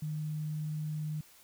sine tone, 153.1 Hz, D#3, 28 cents flat, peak -33 dBFS, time 0.02-1.21 s, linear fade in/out 5 ms, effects white hiss -59 dBFS RMS until 1.43 s

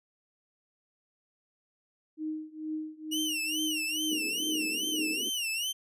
sine tone with tremolo, 311.1 Hz, D#4, in tune, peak -30 dBFS, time 2.17-5.24 s, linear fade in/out 50 ms, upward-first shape triangle, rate 2.2 Hz, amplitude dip 95%
sawtooth tone with vibrato, 2854 Hz, F7, 37 cents sharp, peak -27 dBFS, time 3.11-5.73 s, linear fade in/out 20 ms, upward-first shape sine, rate 2.4 Hz, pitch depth 150 cents each way
white band-pass noise, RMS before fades -43 dBFS, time 4.1-5.3 s, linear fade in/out 20 ms, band 200 to 460 Hz, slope 96 dB/octave
effects resampled to 32000 Hz

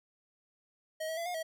square tone with pitch steps, 631 / 644 / 676 / 714 / 644 Hz, D#5 / E5 / E5 / F5 / E5, +24 / -41 / +43 / +38 / -41 cents, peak -35 dBFS, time 1-1.43 s, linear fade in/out 10 ms, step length 86 ms, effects none

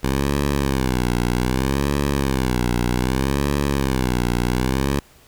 10% pulse tone with vibrato, 65.3 Hz, C2, 3 cents flat, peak -10 dBFS, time 0.03-5 s, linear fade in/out 10 ms, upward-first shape sine, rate 0.64 Hz, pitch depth 150 cents each way, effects pink hiss -51 dBFS RMS until 5.27 s

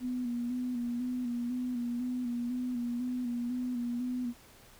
sine tone with vibrato, 244.8 Hz, B3, 15 cents flat, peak -31 dBFS, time 0-4.34 s, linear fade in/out 50 ms, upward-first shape square, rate 2 Hz, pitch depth 36 cents each way, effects pink hiss -57 dBFS RMS until 4.79 s

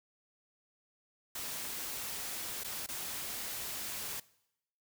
white noise with dropouts, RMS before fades -40 dBFS, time 1.35-4.2 s, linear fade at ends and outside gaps 5 ms, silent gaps 2.637-2.644 / 2.864-2.886 s, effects noise-tail reverb RT60 0.8 s tail -21 dB re dry

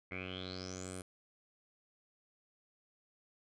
10% pulse tone with low-pass filter sweep, 92.5 Hz, F#2, in tune, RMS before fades -44 dBFS, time 0.11-1.02 s, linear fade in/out 5 ms, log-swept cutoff 2100 to 10000 Hz, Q 9.9, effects none

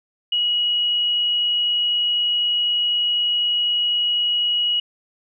sine tone, 2908 Hz, F#7, 31 cents flat, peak -17 dBFS, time 0.32-4.8 s, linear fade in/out 5 ms, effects none

